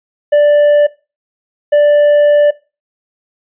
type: tone bursts at uneven times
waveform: triangle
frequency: 587.3 Hz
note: D5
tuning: in tune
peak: -3 dBFS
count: 2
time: 0.32-0.87 / 1.72-2.51 s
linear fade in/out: 10 ms
effects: noise-tail reverb RT60 0.3 s tail -20 dB re dry + resampled to 8000 Hz